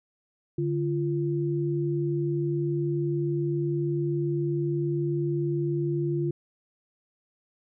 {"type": "tone pair together", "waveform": "sine", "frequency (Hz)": [145.5, 344.6], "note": ["D3", "F4"], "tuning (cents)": [-16, -23], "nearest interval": "octave + minor third", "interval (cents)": 1493, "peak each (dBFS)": -27, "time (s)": [0.58, 6.31], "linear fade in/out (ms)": 5, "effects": []}